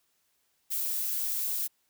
violet noise, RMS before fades -31 dBFS, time 0.7-1.68 s, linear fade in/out 20 ms, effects white hiss -73 dBFS RMS until 1.89 s

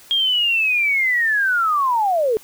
sine linear sweep, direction down, 3256 to 415.3 Hz, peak -15 dBFS, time 0.11-2.37 s, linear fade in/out 0 ms, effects white hiss -46 dBFS RMS until 2.43 s

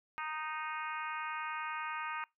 harmonic tone, 310 Hz, D#4, 6 cents flat, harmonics 3 / 4 / 5 / 6 / 7 / 8 / 9, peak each -42 / -41 / -44 / -49 / -47 / -47 / -53 dBFS, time 0.18-2.24 s, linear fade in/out 0 ms, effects noise-tail reverb RT60 0.2 s tail -24 dB re dry

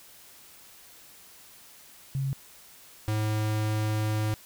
sine / square tone pair in turn, 135.6 / 107.55 Hz, C#3 / A2, -38 / -39 cents, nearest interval major third, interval 401 cents, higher first, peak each -26 dBFS, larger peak neither, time 2.15-2.33 / 3.08-4.34 s, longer second, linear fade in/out 0 ms, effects white hiss -52 dBFS RMS until 4.45 s

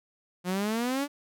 sawtooth exponential sweep, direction up, 175.9 to 293.7 Hz, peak -23 dBFS, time 0.44-1.08 s, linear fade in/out 50 ms, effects none

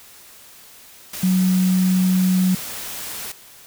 sine tone in noise, 185 Hz, F#3, in tune, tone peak -14 dBFS, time 1.23-2.55 s, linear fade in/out 5 ms, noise white, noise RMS -31 dBFS, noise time 1.13-3.32 s, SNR +14 dB, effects white hiss -45 dBFS RMS until 3.66 s

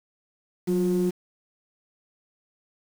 triangle ring-modulated tone, 270 Hz, C#4, 45 cents flat, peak -14 dBFS, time 0.67-1.11 s, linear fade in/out 20 ms, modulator 86.5 Hz, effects tanh soft clip ceiling -16 dBFS + 7-bit

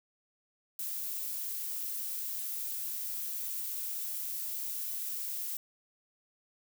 violet noise, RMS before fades -37 dBFS, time 0.79-5.57 s, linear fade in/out 2 ms, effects none

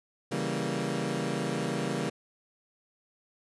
20% pulse chord, C# diminished seventh, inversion none, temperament equal, 138.59 / 164.81 / 196 / 233.1 Hz, C#3 / E3 / G3 / Bb3, 0 / 0 / 0 / 0 cents, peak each -30 dBFS, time 0.31-2.1 s, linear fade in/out 10 ms, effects resampled to 24000 Hz

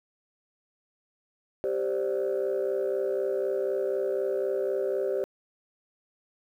sine chord, G suspended fourth, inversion none, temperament equal, 392 / 523.3 / 587.3 Hz, G4 / C5 / D5, 0 / 0 / 0 cents, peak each -27 / -29 / -31 dBFS, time 1.64-5.24 s, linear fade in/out 0 ms, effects tanh soft clip ceiling -20 dBFS + 10-bit

